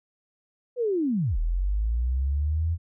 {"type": "linear two-way sweep", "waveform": "sine", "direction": "down then up", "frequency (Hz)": [508, 38.55, 85.6], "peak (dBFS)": -22, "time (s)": [0.76, 2.78], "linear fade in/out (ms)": 50, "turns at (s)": 1.38, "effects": []}